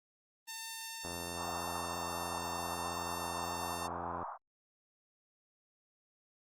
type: tone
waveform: 5% pulse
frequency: 902 Hz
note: A5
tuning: 43 cents sharp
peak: -30 dBFS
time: 0.47-3.88 s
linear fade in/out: 20 ms
type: click train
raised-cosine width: 1 ms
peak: -29 dBFS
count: 275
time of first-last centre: 1.05-4.229 s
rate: 86.2 Hz
type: band-pass noise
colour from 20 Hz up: white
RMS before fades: -42 dBFS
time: 1.35-4.38 s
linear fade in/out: 50 ms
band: 680 to 1200 Hz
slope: 48 dB/octave
effects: Opus 32 kbps